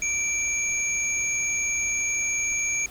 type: tone pair together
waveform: sine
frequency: 2337 / 6629 Hz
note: D7 / G#8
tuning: -9 / -4 cents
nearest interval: octave + tritone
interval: 1805 cents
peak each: -26 dBFS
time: 0.02-2.86 s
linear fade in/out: 2 ms
effects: added 52 Hz sine -51 dBFS peak until 2.9 s + pink hiss -46 dBFS RMS until 2.9 s